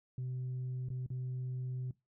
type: tone with dropouts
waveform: sine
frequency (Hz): 127.4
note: C3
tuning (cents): -46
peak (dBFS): -34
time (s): 0.18-1.91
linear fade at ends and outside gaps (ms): 2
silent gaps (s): 0.887-0.902 / 1.063-1.103
effects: noise-tail reverb RT60 0.2 s tail -21 dB re dry + tanh soft clip ceiling -34 dBFS